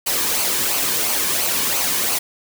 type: noise with flanger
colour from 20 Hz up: white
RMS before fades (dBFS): -20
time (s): 0.06-2.19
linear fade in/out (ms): 10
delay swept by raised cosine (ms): 0.55 to 1.53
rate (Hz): 2.9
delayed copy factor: -0.5
effects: none